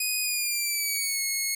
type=tone with pitch glide; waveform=10% pulse; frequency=2489 to 2179 Hz; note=D#7 to C#7; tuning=0 to -30 cents; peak=-17 dBFS; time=0-1.55 s; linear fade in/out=5 ms; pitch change=-230 cents; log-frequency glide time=0.21-1.23 s; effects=none